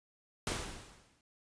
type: noise with exponential decay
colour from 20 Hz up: pink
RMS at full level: -33 dBFS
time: 0.47-1.21 s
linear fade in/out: 1 ms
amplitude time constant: 160 ms
effects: resampled to 22050 Hz